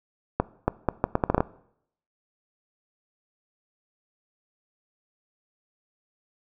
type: accelerating click train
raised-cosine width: 1 ms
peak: -6 dBFS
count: 10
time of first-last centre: 0.4-1.405 s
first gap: 280 ms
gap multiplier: 0.74
effects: noise-tail reverb RT60 0.7 s tail -20 dB re dry